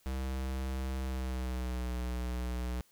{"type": "tone with pitch glide", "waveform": "square", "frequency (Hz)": [65.5, 61.47], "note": ["C2", "B1"], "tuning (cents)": [2, -7], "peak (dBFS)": -34, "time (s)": [0.06, 2.81], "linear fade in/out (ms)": 0, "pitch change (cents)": -109, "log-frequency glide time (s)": [0.99, 1.94], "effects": ["white hiss -67 dBFS RMS until 2.91 s"]}